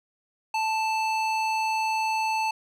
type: tone with band-pass filter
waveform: square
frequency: 880 Hz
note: A5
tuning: in tune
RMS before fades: -26 dBFS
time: 0.54-2.51 s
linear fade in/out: 5 ms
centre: 2000 Hz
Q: 0.68
effects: none